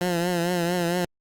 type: tone with vibrato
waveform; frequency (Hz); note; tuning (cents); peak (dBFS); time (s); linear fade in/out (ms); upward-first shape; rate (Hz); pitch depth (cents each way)
15% pulse; 174.61; F3; 0; -16; 0.01-1.05; 2; triangle; 4.4; 73
effects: Opus 48 kbps